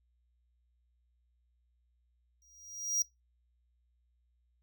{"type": "tone with exponential growth", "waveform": "square", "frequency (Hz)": 5730, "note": "F8", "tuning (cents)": 44, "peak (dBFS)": -25, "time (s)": [2.42, 3.02], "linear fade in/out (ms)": 1, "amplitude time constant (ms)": 130, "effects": ["noise-tail reverb RT60 0.2 s tail -24 dB re dry", "added 60 Hz sine -70 dBFS peak until 4.62 s"]}